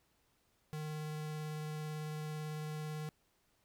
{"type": "tone with vibrato", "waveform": "square", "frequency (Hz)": 153.3, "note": "D#3", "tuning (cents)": -25, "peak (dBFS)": -40, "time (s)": [0.73, 3.09], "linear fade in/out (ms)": 0, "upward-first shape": "triangle", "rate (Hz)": 18, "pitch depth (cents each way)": 11, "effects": ["pink hiss -75 dBFS RMS until 3.64 s"]}